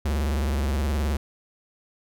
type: tone with vibrato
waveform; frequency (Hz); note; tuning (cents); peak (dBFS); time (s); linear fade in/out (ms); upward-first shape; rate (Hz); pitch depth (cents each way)
square; 71.4; D2; -48; -23; 0.05-1.17; 5; sine; 19; 170
effects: none